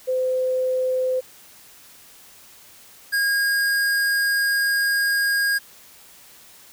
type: tone pair in turn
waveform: sine / square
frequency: 513 / 1628.7 Hz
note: C5 / G#6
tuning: -34 / -34 cents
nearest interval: octave + minor sixth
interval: 2000 cents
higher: second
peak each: -19 dBFS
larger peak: neither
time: 0.07-1.21 / 3.12-5.59 s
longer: second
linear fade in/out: 20 ms
effects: white hiss -48 dBFS RMS until 6.72 s